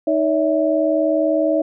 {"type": "tone cluster", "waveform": "sine", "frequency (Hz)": [312, 568, 648], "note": ["D#4", "C#5", "E5"], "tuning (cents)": [5, 42, -30], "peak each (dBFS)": -19, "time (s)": [0.07, 1.62], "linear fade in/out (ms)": 5, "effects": []}